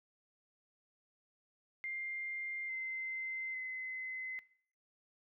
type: tone with pitch steps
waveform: sine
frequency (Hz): 2100 / 2072 / 2045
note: C7 / C7 / C7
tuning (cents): +6 / -17 / -40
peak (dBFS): -38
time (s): 1.84-4.39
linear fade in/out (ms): 0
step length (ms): 850
effects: noise-tail reverb RT60 0.6 s tail -21 dB re dry